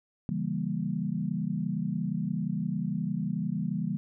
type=chord; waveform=sine; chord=C# diminished seventh; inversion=none; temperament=equal; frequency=138.59 / 164.81 / 196 / 233.1 Hz; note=C#3 / E3 / G3 / Bb3; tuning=0 / 0 / 0 / 0 cents; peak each=-37 / -32 / -32 / -35 dBFS; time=0.29-3.97 s; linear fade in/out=0 ms; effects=none